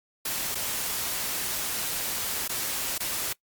white noise with dropouts, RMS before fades -30 dBFS, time 0.25-3.33 s, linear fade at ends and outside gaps 5 ms, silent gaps 0.547-0.553 / 2.479-2.493 / 2.981-3.002 s, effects noise-tail reverb RT60 0.1 s tail -22 dB re dry + Opus 48 kbps

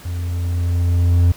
triangle tone with level ramp, 87 Hz, F2, 6 cents flat, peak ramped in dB -20 to -7 dBFS, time 0.05-1.32 s, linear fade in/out 5 ms, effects pink hiss -41 dBFS RMS until 1.36 s

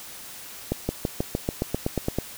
accelerating click train, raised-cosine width 2 ms, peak -10 dBFS, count 12, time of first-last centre 0.72-2.186 s, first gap 170 ms, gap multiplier 0.95, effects white hiss -41 dBFS RMS until 2.37 s

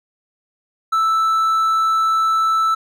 triangle tone, 1318.5 Hz, E6, in tune, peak -12 dBFS, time 0.92-2.75 s, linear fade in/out 10 ms, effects none

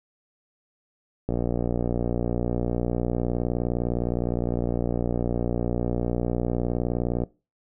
click train, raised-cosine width 2 ms, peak -12 dBFS, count 356, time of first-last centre 1.29-7.236 s, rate 59.7 Hz, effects noise-tail reverb RT60 0.3 s tail -22 dB re dry

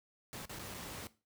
pink noise with dropouts, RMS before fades -45 dBFS, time 0.33-1.07 s, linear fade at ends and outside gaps 0 ms, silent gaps 0.454-0.495 / 0.588-0.594 / 0.741-0.745 s, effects noise-tail reverb RT60 0.3 s tail -17 dB re dry + high-pass 60 Hz 12 dB/octave

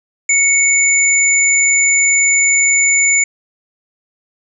sine tone pair together, 2217 / 7031 Hz, C#7 / A8, 0 / -2 cents, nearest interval octave + minor sixth, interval 1998 cents, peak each -12 dBFS, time 0.29-3.24 s, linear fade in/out 5 ms, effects none

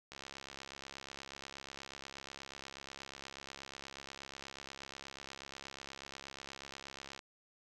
click train, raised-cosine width 0.2 ms, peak -29 dBFS, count 484, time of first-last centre 0.12-7.192 s, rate 68.3 Hz, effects none

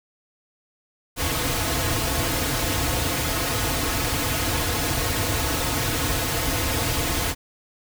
pink noise with comb filter, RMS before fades -24 dBFS, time 1.16-7.35 s, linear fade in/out 50 ms, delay 5.1 ms, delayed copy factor -0.85, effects none

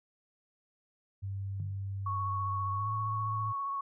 sine tone with pitch glide, 98 to 108.11 Hz, G2 to A2, 0 to -30 cents, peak -34 dBFS, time 1.22-3.53 s, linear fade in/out 20 ms, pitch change +170 cents, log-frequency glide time 2.73-2.9 s
sine tone with exponential decay, 146.83 Hz, D3, in tune, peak -36 dBFS, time 1.6-1.87 s, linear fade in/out 0 ms, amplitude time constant 57 ms
sine tone with vibrato, 1108.7 Hz, C#6, in tune, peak -32 dBFS, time 2.06-3.81 s, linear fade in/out 5 ms, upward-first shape sine, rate 15 Hz, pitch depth 17 cents each way
effects none

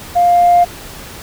sine tone with level ramp, 702 Hz, F5, 9 cents sharp, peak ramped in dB -7 to -4 dBFS, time 0.15-0.65 s, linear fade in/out 20 ms, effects tanh soft clip ceiling -2 dBFS + pink hiss -32 dBFS RMS until 1.22 s

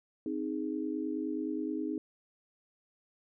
sine chord, Ab major, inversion first, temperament equal, 261.6 / 311.1 / 415.3 Hz, C4 / Eb4 / Ab4, 0 / 0 / 0 cents, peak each -37 / -34 / -40 dBFS, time 0.26-1.98 s, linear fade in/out 2 ms, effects none

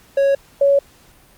triangle / sine tone pair in turn, 553 / 559.7 Hz, C#5 / C#5, -4 / +17 cents, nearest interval unison, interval 21 cents, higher second, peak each -10 dBFS, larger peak neither, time 0.17-0.35 / 0.61-0.79 s, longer neither, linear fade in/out 5 ms, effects pink hiss -50 dBFS RMS until 1.37 s + Opus 48 kbps

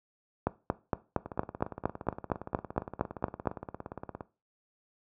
two click trains, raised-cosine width 1 ms, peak -12 / -24 dBFS, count 14 / 52, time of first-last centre 0.47-3.472 / 1.26-4.208 s, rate 4.33 / 17.3 Hz, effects noise-tail reverb RT60 0.3 s tail -18 dB re dry + high-pass 60 Hz 12 dB/octave

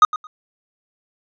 triangle tone with echo, 1244.5 Hz, D#6, in tune, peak -4 dBFS, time 0.02-0.05 s, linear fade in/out 2 ms, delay 110 ms, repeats 2, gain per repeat -15 dB, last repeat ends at 0.27 s, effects resampled to 16000 Hz

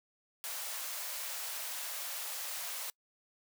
white high-pass noise, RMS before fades -40 dBFS, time 0.44-2.9 s, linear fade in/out 0 ms, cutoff 510 Hz, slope 48 dB/octave, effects noise-tail reverb RT60 0.1 s tail -26 dB re dry

